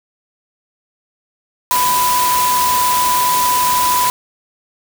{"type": "tone in noise", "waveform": "sine", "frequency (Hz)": 993, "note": "B5", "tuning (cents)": 9, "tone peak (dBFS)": -13, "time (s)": [1.71, 4.1], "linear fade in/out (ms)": 0, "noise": "white", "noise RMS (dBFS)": -19, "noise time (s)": [1.71, 4.1], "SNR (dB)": 3, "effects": []}